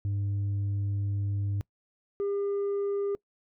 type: tone pair in turn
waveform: sine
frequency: 100.4 / 401.6 Hz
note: G2 / G4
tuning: +42 / +42 cents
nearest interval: 2 octaves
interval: 2400 cents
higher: second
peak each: -24 dBFS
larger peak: neither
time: 0.05-1.61 / 2.2-3.15 s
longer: first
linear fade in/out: 0 ms
effects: noise-tail reverb RT60 0.1 s tail -25 dB re dry + tanh soft clip ceiling -26 dBFS